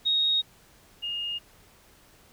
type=tone pair in turn; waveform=sine; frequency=3751 / 2841 Hz; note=A#7 / F7; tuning=+10 / +29 cents; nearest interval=perfect fourth; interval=481 cents; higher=first; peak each=-21 / -29 dBFS; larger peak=first; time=0.05-0.42 / 1.02-1.39 s; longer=neither; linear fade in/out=20 ms; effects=pink hiss -57 dBFS RMS until 2.32 s